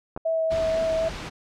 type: clicks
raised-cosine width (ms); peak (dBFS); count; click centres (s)
1; -20; 2; 0.164 / 0.175
type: tone with vibrato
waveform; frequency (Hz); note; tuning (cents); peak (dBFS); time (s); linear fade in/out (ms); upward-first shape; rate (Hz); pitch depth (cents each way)
sine; 648; E5; -30; -21; 0.25-1.09; 10; triangle; 4; 12
type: noise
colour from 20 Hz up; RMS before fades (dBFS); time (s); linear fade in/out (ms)
pink; -34; 0.5-1.3; 20
effects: low-pass 5000 Hz 12 dB/octave